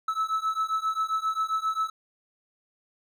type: beating tone pair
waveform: triangle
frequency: 1300 / 1307.5 Hz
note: E6 / E6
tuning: -24 / -15 cents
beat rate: 7.5 Hz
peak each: -27 / -26 dBFS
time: 0.08-1.9 s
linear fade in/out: 5 ms
effects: none